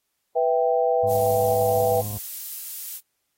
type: chord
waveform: sine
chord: E minor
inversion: second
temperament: equal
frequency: 493.9 / 659.3 / 784 Hz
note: B4 / E5 / G5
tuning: 0 / 0 / 0 cents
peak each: -21 / -23 / -24 dBFS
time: 0.35-2.02 s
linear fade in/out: 20 ms
type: harmonic tone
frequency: 104.4 Hz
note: G#2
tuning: 10 cents sharp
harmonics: 1 / 2 / 3 / 4 / 5 / 6 / 7 / 8 / 9 / 10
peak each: -30 / -41 / -51 / -52 / -50 / -52 / -47 / -60 / -59 / -53 dBFS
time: 1.03-2.18 s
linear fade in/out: 5 ms
type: noise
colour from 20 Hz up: violet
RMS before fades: -32 dBFS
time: 1.07-3.01 s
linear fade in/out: 50 ms
effects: white hiss -75 dBFS RMS until 3.37 s + AAC 48 kbps